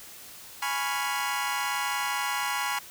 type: chord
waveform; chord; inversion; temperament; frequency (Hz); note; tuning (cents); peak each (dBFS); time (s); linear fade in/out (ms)
25% pulse; C# dominant seventh; second; equal; 830.6 / 987.8 / 1108.7 / 1396.9; G#5 / B5 / C#6 / E#6; 0 / 0 / 0 / 0; -29 / -28 / -30 / -31; 0.62-2.79; 5
effects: white hiss -46 dBFS RMS until 2.9 s